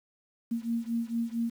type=beating tone pair; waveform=sine; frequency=230 / 234.4 Hz; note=A#3 / A#3; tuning=-23 / +10 cents; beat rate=4.4 Hz; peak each=-31 / -32 dBFS; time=0.51-1.5 s; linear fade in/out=10 ms; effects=9-bit